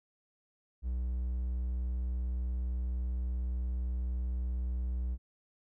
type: tone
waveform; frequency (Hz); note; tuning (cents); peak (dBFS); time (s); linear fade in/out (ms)
triangle; 61.74; B1; 0; -29; 0.82-5.18; 50
effects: none